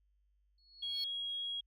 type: tone with exponential growth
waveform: sine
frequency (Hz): 4353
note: C#8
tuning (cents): -32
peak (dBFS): -32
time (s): 0.58-1.04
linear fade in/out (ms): 2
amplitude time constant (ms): 100
type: tone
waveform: sine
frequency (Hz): 3299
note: G#7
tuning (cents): -12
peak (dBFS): -36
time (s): 0.82-1.61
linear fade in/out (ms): 10
effects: tanh soft clip ceiling -30 dBFS + added 50 Hz sine -70 dBFS peak until 1.66 s